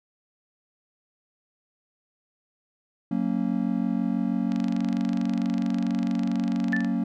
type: chord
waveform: triangle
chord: F# major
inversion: none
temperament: just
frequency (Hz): 185 / 231.2 / 277.5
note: F#3 / A#3 / C#4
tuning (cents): 0 / -14 / +2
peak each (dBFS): -26 / -24 / -27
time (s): 3.11-7.04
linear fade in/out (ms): 5
type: click train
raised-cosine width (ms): 0.2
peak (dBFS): -21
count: 58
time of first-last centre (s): 4.52-6.847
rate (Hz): 24.5
type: tone with exponential decay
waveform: sine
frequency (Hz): 1760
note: A6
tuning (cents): 0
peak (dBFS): -21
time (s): 6.73-6.96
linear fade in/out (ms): 0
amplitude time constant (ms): 50
effects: none